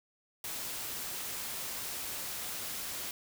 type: noise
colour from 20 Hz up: white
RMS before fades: -39 dBFS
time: 0.44-3.11 s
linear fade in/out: 2 ms
effects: none